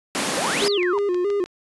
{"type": "high-pass noise", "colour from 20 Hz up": "pink", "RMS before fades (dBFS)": -24, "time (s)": [0.15, 0.68], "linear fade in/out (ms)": 0, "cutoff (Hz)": 180, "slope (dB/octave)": 24}
{"type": "exponential two-way sweep", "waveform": "sine", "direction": "up then down", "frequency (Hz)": [480, 5270, 906], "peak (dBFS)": -24, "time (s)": [0.37, 0.98], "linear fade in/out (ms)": 0, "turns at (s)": 0.67}
{"type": "tone with vibrato", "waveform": "triangle", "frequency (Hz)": 380.9, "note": "G4", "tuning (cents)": -50, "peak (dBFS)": -17, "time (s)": [0.62, 1.44], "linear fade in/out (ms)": 0, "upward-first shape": "square", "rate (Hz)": 3.2, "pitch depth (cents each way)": 110}
{"type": "click train", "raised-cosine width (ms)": 0.2, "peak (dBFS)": -20, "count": 5, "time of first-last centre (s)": [0.83, 1.46], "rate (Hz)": 6.35}
{"effects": ["resampled to 24000 Hz"]}